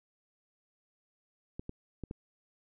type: clicks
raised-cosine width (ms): 3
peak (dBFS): -26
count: 4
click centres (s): 1.595 / 1.694 / 2.037 / 2.111
effects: none